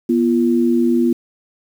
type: tone pair together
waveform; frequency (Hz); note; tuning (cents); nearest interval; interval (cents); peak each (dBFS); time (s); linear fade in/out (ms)
sine; 242.6 / 343.3; B3 / F4; -31 / -30; tritone; 601; -14 / -16; 0.09-1.13; 5
effects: 7-bit